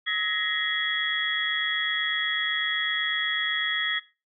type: tone cluster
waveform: sine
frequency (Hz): 1283 / 1688 / 1879 / 2027 / 3331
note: E6 / G#6 / A#6 / B6 / G#7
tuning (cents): -47 / +28 / +13 / +45 / +4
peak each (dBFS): -37 / -36 / -29 / -33 / -28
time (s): 0.06-4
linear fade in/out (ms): 20
effects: noise-tail reverb RT60 0.3 s tail -18 dB re dry